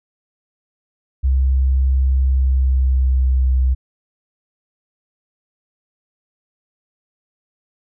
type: tone with pitch glide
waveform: sine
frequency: 65.9 to 64.28 Hz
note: C2 to C2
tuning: +13 to -30 cents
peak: -12 dBFS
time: 1.23-3.75 s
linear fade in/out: 20 ms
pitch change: -43 cents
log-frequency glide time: 2.2-3.53 s
effects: none